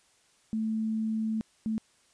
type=tone bursts at uneven times; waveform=sine; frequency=220 Hz; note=A3; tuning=in tune; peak=-27 dBFS; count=2; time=0.53-1.41 / 1.66-1.78 s; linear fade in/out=0 ms; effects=white hiss -65 dBFS RMS until 2.13 s + resampled to 22050 Hz